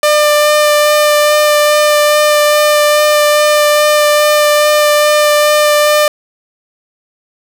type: tone with vibrato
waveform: sawtooth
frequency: 597 Hz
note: D5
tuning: 28 cents sharp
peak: -3 dBFS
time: 0.03-6.08 s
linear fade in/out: 2 ms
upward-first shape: sine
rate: 2.4 Hz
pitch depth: 10 cents each way
effects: none